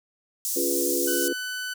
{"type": "high-pass noise", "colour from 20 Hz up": "pink", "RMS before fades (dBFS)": -28, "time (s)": [0.45, 1.28], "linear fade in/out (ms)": 0, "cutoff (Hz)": 6000, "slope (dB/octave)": 24}
{"type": "chord", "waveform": "sine", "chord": "C# dominant seventh", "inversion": "none", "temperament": "equal", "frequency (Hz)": [277.2, 349.2, 415.3, 493.9], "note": ["C#4", "E#4", "G#4", "B4"], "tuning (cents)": [0, 0, 0, 0], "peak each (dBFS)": [-31, -27, -33, -30], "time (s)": [0.56, 1.33], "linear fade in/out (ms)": 5}
{"type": "tone", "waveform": "sawtooth", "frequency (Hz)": 1500, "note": "F#6", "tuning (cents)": 23, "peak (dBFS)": -26, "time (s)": [1.07, 1.74], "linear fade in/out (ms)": 10}
{"effects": []}